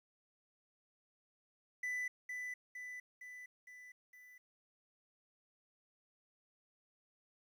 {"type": "tone with echo", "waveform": "triangle", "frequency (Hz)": 1992, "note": "B6", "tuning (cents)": 14, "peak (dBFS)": -35, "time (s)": [1.83, 2.08], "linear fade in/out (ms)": 5, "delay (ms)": 460, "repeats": 5, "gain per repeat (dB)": -4, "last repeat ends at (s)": 4.38, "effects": ["12-bit"]}